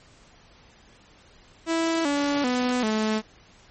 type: tone with pitch steps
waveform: sawtooth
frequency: 328.8 / 286.2 / 249.2 / 216.9 Hz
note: E4 / D4 / B3 / A3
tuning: -4 / -45 / +16 / -25 cents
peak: -18 dBFS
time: 1.66-3.22 s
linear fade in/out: 50 ms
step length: 390 ms
effects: pink hiss -54 dBFS RMS until 3.7 s + MP3 32 kbps